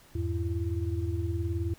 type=tone cluster; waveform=sine; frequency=84 / 103.1 / 337.7 Hz; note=E2 / G#2 / E4; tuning=+33 / -12 / +42 cents; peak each=-30 / -33 / -35 dBFS; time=0.15-1.74 s; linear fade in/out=5 ms; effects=pink hiss -57 dBFS RMS until 1.78 s

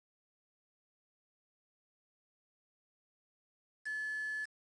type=tone with quantisation; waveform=sine; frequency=1724 Hz; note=A6; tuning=36 cents flat; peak=-36 dBFS; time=3.85-4.46 s; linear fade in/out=20 ms; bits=8; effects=resampled to 22050 Hz

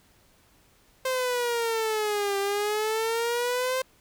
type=exponential two-way sweep; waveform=sawtooth; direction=down then up; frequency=523.3 to 394.8 to 523.3 Hz; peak=-21 dBFS; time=1.05-3.82 s; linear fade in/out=5 ms; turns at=2.38 s; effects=pink hiss -61 dBFS RMS until 4 s

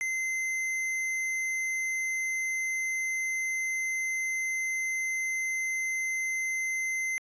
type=tone with tanh clipping; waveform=sine; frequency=2068 Hz; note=C7; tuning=21 cents flat; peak=-30 dBFS; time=0.01-7.18 s; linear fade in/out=0 ms; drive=15 dB; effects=resampled to 22050 Hz

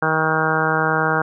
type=harmonic tone; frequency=158.2 Hz; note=D#3; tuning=29 cents sharp; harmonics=1 / 2 / 3 / 4 / 5 / 6 / 7 / 8 / 9 / 10; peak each=-25 / -28 / -24 / -28 / -24 / -27 / -26 / -27 / -22 / -25 dBFS; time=0.02-1.22 s; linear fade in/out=5 ms; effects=none

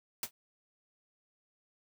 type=noise with exponential decay; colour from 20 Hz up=white; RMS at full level=-30 dBFS; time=0.23-0.31 s; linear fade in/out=2 ms; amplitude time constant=16 ms; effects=none

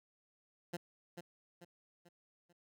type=tone with echo; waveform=15% pulse; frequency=173.8 Hz; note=F3; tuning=8 cents flat; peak=-32 dBFS; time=0.73-0.77 s; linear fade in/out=10 ms; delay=440 ms; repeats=4; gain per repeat=-7 dB; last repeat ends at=2.53 s; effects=none

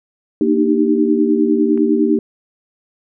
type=chord; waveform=sine; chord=Eb major seventh; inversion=second; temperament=equal with one note detuned; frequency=233.1 / 301.2 / 311.1 / 392 Hz; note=Bb3 / D4 / Eb4 / G4; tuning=0 / +44 / 0 / 0 cents; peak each=-17 dBFS; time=0.41-2.19 s; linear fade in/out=2 ms
type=click; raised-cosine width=0.5 ms; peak=-24 dBFS; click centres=1.776 s
effects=none

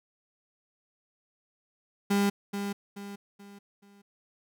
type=tone with echo; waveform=35% pulse; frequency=200.9 Hz; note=G3; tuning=43 cents sharp; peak=-21 dBFS; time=2.1-2.3 s; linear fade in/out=10 ms; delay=430 ms; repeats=4; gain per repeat=-8 dB; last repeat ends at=4.02 s; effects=none

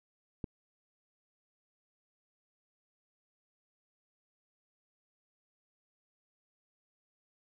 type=click; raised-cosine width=3 ms; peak=-24 dBFS; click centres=0.442 s; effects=none

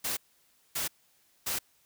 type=noise bursts; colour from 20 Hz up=white; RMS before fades=-32 dBFS; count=3; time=0.04-1.59 s; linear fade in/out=10 ms; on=130 ms; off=580 ms; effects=white hiss -67 dBFS RMS until 1.85 s

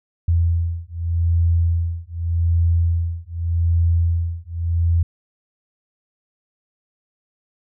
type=beating tone pair; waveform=sine; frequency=84 / 84.84 Hz; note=E2 / F2; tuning=+33 / -50 cents; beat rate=0.84 Hz; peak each=-19 dBFS; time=0.28-5.03 s; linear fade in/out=5 ms; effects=none

